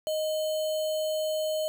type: tone with sample-and-hold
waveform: sine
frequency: 622 Hz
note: D#5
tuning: 1 cent flat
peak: -26 dBFS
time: 0.07-1.68 s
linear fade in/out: 0 ms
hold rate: 3675 Hz
effects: none